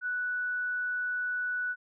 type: tone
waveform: sine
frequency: 1480 Hz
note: F#6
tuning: in tune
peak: -29 dBFS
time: 0.01-1.76 s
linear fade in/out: 50 ms
effects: none